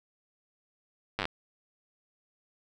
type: slowing click train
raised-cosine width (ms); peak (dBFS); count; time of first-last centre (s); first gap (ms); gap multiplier
0.3; -14; 7; 1.19-1.254; 9; 1.07
effects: none